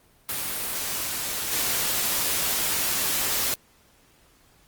white noise with level steps, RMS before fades -29 / -25 dBFS, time 0.29-3.54 s, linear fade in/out 0 ms, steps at 1.51 s, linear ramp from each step 20 ms, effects pink hiss -59 dBFS RMS until 4.67 s + Opus 32 kbps

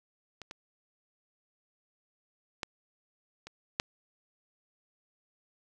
clicks, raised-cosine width 0.2 ms, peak -26 / -25 / -16 / -27 / -10 dBFS, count 5, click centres 0.417 / 0.511 / 2.632 / 3.47 / 3.799 s, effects none

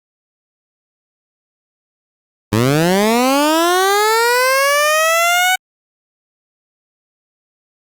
15% pulse linear sweep, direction up, 100 to 752 Hz, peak -5 dBFS, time 2.52-5.56 s, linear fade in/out 10 ms, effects Opus 48 kbps

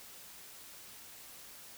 silence, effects white hiss -52 dBFS RMS until 1.77 s

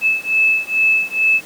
sine beating tone pair, 2611 / 2613.3 Hz, E7 / E7, -17 / -16 cents, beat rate 2.3 Hz, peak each -16 dBFS, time 0.01-1.41 s, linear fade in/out 50 ms, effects pink hiss -38 dBFS RMS until 1.45 s + high-pass 200 Hz 12 dB/octave

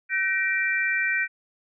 sine tone cluster, 1527 / 1889 / 2352 Hz, G6 / A#6 / D7, -46 / +22 / +2 cents, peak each -26 dBFS, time 0.09-1.28 s, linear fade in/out 50 ms, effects none

